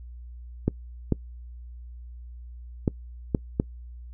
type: clicks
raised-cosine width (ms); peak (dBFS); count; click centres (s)
3; -8; 5; 0.68 / 1.123 / 2.878 / 3.348 / 3.599
effects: noise-tail reverb RT60 0.1 s tail -23 dB re dry + added 60 Hz sine -39 dBFS peak until 4.13 s